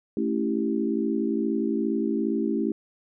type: chord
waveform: sine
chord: A dominant seventh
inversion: none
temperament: equal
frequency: 220 / 277.2 / 329.6 / 392 Hz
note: A3 / C#4 / E4 / G4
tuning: 0 / 0 / 0 / 0 cents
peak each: -27 / -29 / -28 / -30 dBFS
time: 0.17-2.72 s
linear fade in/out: 2 ms
effects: none